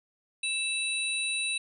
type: tone cluster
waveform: sine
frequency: 2639 / 3910 / 9080 Hz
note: E7 / B7 / C#9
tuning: +1 / -18 / +41 cents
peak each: -30 / -33 / -35 dBFS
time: 0.43-1.58 s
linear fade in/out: 5 ms
effects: none